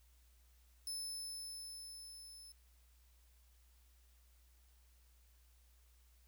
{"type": "tone with level ramp", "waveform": "20% pulse", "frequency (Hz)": 5250, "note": "E8", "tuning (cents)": -8, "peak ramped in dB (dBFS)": [-35, -49], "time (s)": [0.87, 2.52], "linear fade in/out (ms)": 2, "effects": ["added 60 Hz sine -65 dBFS peak until 6.27 s", "white hiss -74 dBFS RMS until 6.27 s"]}